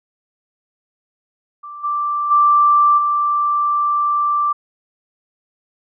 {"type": "tone with level steps", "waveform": "sine", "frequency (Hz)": 1174.7, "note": "D6", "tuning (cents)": 0, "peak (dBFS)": [-30, -17, -9, -14], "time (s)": [1.63, 4.53], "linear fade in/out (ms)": 10, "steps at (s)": [1.83, 2.3, 2.97], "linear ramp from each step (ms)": 20, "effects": []}